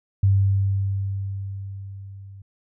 sine tone with level ramp, 98 Hz, G2, in tune, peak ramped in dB -13 to -39 dBFS, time 0.23-2.42 s, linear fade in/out 5 ms, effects none

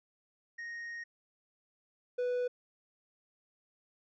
triangle tone pair in turn, 1864.7 / 493.9 Hz, A#6 / B4, 0 / 0 cents, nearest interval octave + major seventh, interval 2300 cents, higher first, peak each -38 / -28 dBFS, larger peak second, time 0.58-1.04 / 2.18-2.48 s, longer first, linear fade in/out 10 ms, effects resampled to 16000 Hz

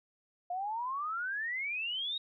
sine exponential sweep, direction up, 698.5 to 3811 Hz, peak -33 dBFS, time 0.5-2.18 s, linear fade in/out 5 ms, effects none

